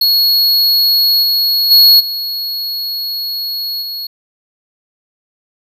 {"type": "tone with level steps", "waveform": "square", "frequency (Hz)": 4334, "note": "C#8", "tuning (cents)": -40, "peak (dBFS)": [-9, -11, -4, -18, -21], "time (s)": [0.01, 4.07], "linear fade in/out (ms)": 5, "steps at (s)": [1.22, 1.7, 1.99, 3.81], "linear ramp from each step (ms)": 20, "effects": []}